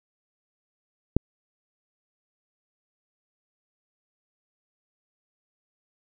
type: click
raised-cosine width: 3 ms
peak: -5 dBFS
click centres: 1.166 s
effects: none